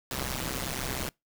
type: noise with amplitude modulation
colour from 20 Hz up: pink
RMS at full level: -29 dBFS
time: 0.11-1.09 s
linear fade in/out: 2 ms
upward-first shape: sine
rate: 131 Hz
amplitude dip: 100%
effects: noise-tail reverb RT60 0.2 s tail -26 dB re dry